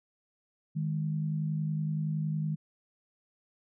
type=tone pair together; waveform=sine; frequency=155.56 / 206.3 Hz; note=D#3 / G#3; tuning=0 / -11 cents; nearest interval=perfect fourth; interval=489 cents; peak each=-29 / -37 dBFS; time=0.75-2.56 s; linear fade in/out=20 ms; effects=none